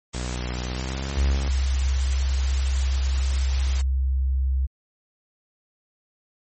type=noise; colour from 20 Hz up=white; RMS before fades=-34 dBFS; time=0.13-3.82 s; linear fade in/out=10 ms
type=tone with pitch glide; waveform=sawtooth; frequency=61.5 to 68.63 Hz; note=B1 to C#2; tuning=-7 to -17 cents; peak=-23 dBFS; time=0.14-1.49 s; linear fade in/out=10 ms; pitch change=+190 cents; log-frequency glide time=0.65-1.1 s
type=tone; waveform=sine; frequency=65.9 Hz; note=C2; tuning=13 cents sharp; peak=-19 dBFS; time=1.16-4.67 s; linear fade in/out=20 ms
effects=MP3 32 kbps